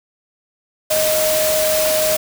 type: tone in noise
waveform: sine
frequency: 622.3 Hz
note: D#5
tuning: in tune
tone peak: -16 dBFS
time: 0.9-2.17 s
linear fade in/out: 10 ms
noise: white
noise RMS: -20 dBFS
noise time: 0.9-2.17 s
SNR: +1 dB
effects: none